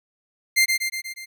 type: tone with echo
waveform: sawtooth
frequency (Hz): 2096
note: C7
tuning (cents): +2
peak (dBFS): -11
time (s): 0.56-0.66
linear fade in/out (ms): 20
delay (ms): 120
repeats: 5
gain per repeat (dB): -4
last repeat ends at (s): 1.26
effects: none